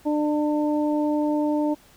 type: harmonic tone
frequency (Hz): 299.1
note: D4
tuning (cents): +32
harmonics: 1 / 2 / 3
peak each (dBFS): -21 / -27 / -31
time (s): 0.05-1.75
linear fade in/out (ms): 20
effects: pink hiss -54 dBFS RMS until 1.96 s